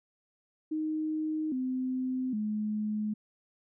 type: tone with pitch steps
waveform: sine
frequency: 311.1 / 257.1 / 212.5 Hz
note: D#4 / C4 / G#3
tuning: 0 / -30 / +40 cents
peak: -29 dBFS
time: 0.71-3.14 s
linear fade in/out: 10 ms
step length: 810 ms
effects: none